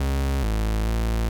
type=tone with pitch steps; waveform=40% pulse; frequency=68.1 / 53.8 / 56 Hz; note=C#2 / A1 / A1; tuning=-30 / -38 / +31 cents; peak=-20 dBFS; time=0-1.29 s; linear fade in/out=5 ms; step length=430 ms; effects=none